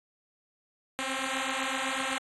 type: beating tone pair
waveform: 5% pulse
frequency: 261.6 / 269.5 Hz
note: C4 / C#4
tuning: 0 / -49 cents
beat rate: 7.9 Hz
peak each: -22 dBFS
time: 0.99-2.18 s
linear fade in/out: 0 ms
effects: AAC 32 kbps